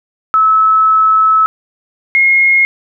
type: tone pair in turn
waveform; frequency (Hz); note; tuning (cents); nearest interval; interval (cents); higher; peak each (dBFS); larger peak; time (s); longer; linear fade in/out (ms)
sine; 1299 / 2152; E6 / C7; -26 / +48; major sixth; 874; second; -6; neither; 0.34-1.46 / 2.15-2.65; first; 0
effects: none